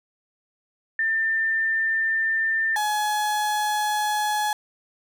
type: tone pair in turn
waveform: sine / 35% pulse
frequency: 1793 / 844.1 Hz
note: A6 / G#5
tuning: +32 / +28 cents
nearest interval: octave + minor second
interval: 1304 cents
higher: first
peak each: -20 / -20 dBFS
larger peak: neither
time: 0.99-2.76 / 2.76-4.53 s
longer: neither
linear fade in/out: 2 ms
effects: none

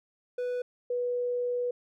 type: tone pair in turn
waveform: triangle / sine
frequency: 493.9 / 489.6 Hz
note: B4 / B4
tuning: 0 / -15 cents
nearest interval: unison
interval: 15 cents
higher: first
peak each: -27 dBFS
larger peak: neither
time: 0.38-0.62 / 0.9-1.71 s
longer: second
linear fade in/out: 5 ms
effects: none

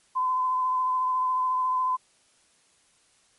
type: tone with vibrato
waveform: sine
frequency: 1020 Hz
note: C6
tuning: 44 cents flat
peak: -22 dBFS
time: 0.15-1.97 s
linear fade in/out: 20 ms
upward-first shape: sine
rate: 14 Hz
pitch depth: 18 cents each way
effects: white hiss -63 dBFS RMS until 3.38 s + MP3 48 kbps

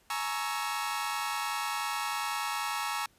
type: chord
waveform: sawtooth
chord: A# half-diminished seventh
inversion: third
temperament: equal with one note detuned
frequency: 842.2 / 932.3 / 1108.7 / 1318.5 Hz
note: G#5 / A#5 / C#6 / E6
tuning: +24 / 0 / 0 / 0 cents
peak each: -33 dBFS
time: 0.1-3.06 s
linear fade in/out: 2 ms
effects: pink hiss -65 dBFS RMS until 3.18 s + resampled to 32000 Hz

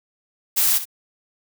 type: noise with echo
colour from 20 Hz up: blue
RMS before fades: -18 dBFS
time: 0.56-0.79 s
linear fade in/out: 20 ms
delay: 65 ms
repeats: 1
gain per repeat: -12 dB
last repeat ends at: 0.855 s
effects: none

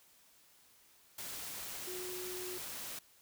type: tone in noise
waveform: sine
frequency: 364.3 Hz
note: F#4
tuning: 27 cents flat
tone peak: -43 dBFS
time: 1.87-2.58 s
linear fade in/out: 5 ms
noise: white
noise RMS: -44 dBFS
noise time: 1.18-2.99 s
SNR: -2 dB
effects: white hiss -65 dBFS RMS until 3.21 s

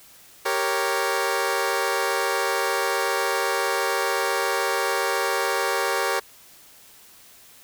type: chord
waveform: 15% pulse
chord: G diminished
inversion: none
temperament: equal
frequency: 392 / 466.2 / 554.4 Hz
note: G4 / Bb4 / Db5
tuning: 0 / 0 / 0 cents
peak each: -20 dBFS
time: 0.45-6.2 s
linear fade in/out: 10 ms
effects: white hiss -50 dBFS RMS until 7.63 s

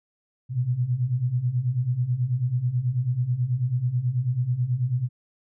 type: beating tone pair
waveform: sine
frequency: 118.6 / 127.8 Hz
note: A#2 / C3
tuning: +30 / -40 cents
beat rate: 9.2 Hz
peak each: -27 / -23 dBFS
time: 0.49-5.09 s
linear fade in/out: 50 ms
effects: none

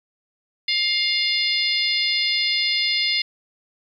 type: harmonic tone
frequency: 706 Hz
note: F5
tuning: 19 cents sharp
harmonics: 3 / 4 / 5 / 6 / 7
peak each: -24 / -28 / -25 / -25 / -25 dBFS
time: 0.68-3.22 s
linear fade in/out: 5 ms
effects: 9-bit

